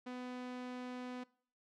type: tone with low-pass filter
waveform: sawtooth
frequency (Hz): 250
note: B3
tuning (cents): +21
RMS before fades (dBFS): -45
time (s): 0.06-1.24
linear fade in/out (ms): 10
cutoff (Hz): 4400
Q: 0.58
effects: noise-tail reverb RT60 0.5 s tail -22 dB re dry